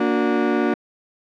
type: chord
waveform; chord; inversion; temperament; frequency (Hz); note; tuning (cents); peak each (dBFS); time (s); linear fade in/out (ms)
35% pulse; Bb augmented; none; just; 233.1 / 291.4 / 364.2; Bb3 / D4 / F#4; 0 / -13 / -27; -20; 0-0.74; 5
effects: low-pass 2000 Hz 12 dB/octave